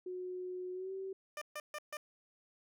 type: tone with pitch glide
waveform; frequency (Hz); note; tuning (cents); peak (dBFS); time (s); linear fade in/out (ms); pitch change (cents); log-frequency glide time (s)
sine; 365 to 383.6; F#4 to G4; -24 to -37; -39; 0.06-1.13; 5; +87; 0.73-0.92
type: tone bursts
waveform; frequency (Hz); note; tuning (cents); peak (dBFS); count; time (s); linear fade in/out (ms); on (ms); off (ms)
15% pulse; 600; D5; +37; -34; 4; 1.37-1.97; 2; 45; 140
effects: none